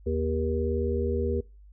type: harmonic tone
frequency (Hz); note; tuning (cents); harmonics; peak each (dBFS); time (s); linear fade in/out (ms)
79; D#2; +27; 1 / 3 / 5 / 6; -28 / -33 / -30 / -31; 0.06-1.41; 10
effects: noise-tail reverb RT60 0.3 s tail -25 dB re dry + added 50 Hz sine -48 dBFS peak until 1.72 s